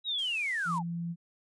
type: linear sweep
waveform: sine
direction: down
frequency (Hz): 3900 to 752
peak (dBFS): -29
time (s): 0.04-0.83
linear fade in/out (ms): 50
type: noise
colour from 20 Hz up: blue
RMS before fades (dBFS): -47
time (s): 0.18-0.79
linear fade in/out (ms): 10
type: tone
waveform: sine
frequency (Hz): 170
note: F3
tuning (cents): -46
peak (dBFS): -32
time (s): 0.65-1.16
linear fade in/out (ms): 50
effects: resampled to 22050 Hz